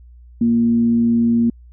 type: tone with frequency modulation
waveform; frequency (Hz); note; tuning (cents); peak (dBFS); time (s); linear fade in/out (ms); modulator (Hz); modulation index
sine; 233.6; A#3; +4; -12; 0.41-1.5; 5; 116; 0.22
effects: added 60 Hz sine -40 dBFS peak until 1.72 s